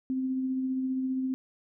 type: tone with tremolo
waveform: sine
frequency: 260.7 Hz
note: C4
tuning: 6 cents flat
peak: -26 dBFS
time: 0.1-1.34 s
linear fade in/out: 0 ms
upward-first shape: sine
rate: 15 Hz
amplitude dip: 25%
effects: none